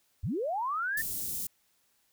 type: linear sweep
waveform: sine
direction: up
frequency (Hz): 57.7 to 1833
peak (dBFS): -29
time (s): 0.23-1.02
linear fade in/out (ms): 10
type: band-stop noise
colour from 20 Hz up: white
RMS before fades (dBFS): -35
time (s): 0.97-1.47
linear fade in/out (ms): 5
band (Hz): 250 to 8000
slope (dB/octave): 12
effects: white hiss -71 dBFS RMS until 2.12 s